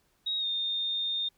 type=tone with pitch glide; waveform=sine; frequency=3788 to 3648 Hz; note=A#7 to A#7; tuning=+27 to -38 cents; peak=-28 dBFS; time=0.26-1.29 s; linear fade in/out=10 ms; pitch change=-65 cents; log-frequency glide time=0.38-0.46 s; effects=pink hiss -70 dBFS RMS until 1.37 s